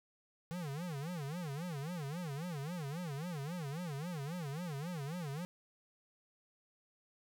square tone with vibrato, 157.6 Hz, D#3, 23 cents sharp, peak -40 dBFS, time 0.51-5.45 s, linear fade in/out 0 ms, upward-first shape sine, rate 3.7 Hz, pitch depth 250 cents each way, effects 11-bit

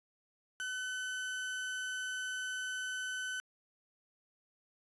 35% pulse tone, 1512 Hz, F#6, 37 cents sharp, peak -35 dBFS, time 0.6-3.4 s, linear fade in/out 0 ms, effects resampled to 24000 Hz

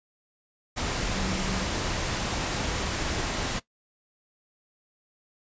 sine tone in noise, 189.5 Hz, F#3, 42 cents sharp, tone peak -32 dBFS, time 1.14-1.65 s, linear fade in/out 20 ms, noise pink, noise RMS -29 dBFS, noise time 0.76-3.6 s, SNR -6 dB, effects noise-tail reverb RT60 0.1 s tail -18 dB re dry + resampled to 16000 Hz

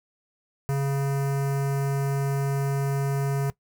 square tone with notch filter, 138.6 Hz, C#3, in tune, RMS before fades -25 dBFS, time 0.69-3.5 s, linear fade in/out 0 ms, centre 3500 Hz, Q 0.63, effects noise-tail reverb RT60 0.1 s tail -19 dB re dry

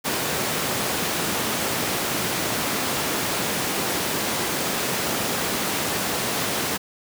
pink high-pass noise, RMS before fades -25 dBFS, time 0.04-6.78 s, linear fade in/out 20 ms, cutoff 170 Hz, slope 12 dB/octave, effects none

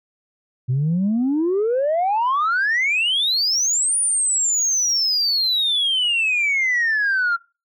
sine exponential two-way sweep, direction up then down, 122.1 to 9650 to 1366 Hz, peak -15 dBFS, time 0.68-7.37 s, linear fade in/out 20 ms, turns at 3.98 s, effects noise-tail reverb RT60 0.3 s tail -24 dB re dry + tanh soft clip ceiling -14 dBFS

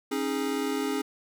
square chord, C# suspended second, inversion none, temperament equal with one note detuned, 272.1 / 311.1 / 415.3 Hz, C#4 / D#4 / G#4, -32 / 0 / 0 cents, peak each -31 / -34 / -32 dBFS, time 0.11-1.02 s, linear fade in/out 10 ms, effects none

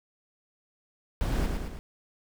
brown noise with echo, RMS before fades -28 dBFS, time 1.21-1.46 s, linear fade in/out 0 ms, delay 110 ms, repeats 3, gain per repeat -4 dB, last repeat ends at 1.79 s, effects none

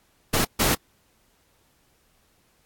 pink noise bursts at uneven times, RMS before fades -21 dBFS, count 2, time 0.33-0.45 / 0.59-0.75 s, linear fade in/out 10 ms, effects pink hiss -64 dBFS RMS until 2.65 s + AAC 64 kbps

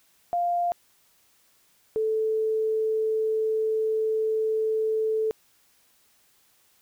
sine tone pair in turn, 698.5 / 438.4 Hz, F5 / A4, 0 / -6 cents, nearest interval minor sixth, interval 806 cents, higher first, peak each -22 dBFS, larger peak neither, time 0.33-0.72 / 1.96-5.31 s, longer second, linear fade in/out 0 ms, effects white hiss -63 dBFS RMS until 6.81 s

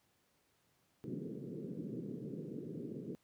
pink band-pass noise, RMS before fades -44 dBFS, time 1.04-3.15 s, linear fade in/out 0 ms, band 130 to 450 Hz, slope 48 dB/octave, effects pink hiss -75 dBFS RMS until 3.23 s + high-pass 80 Hz 12 dB/octave

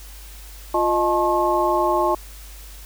sine tone cluster, 350.2 / 619 / 865 / 1077 Hz, F4 / D#5 / A5 / C6, +5 / -9 / -30 / +50 cents, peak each -22 dBFS, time 0.74-2.15 s, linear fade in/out 5 ms, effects added 50 Hz sine -38 dBFS peak until 2.85 s + white hiss -44 dBFS RMS until 2.85 s

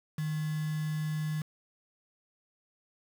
sine tone with quantisation, 154.4 Hz, D#3, 13 cents flat, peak -30 dBFS, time 0.18-1.42 s, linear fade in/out 5 ms, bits 7, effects none

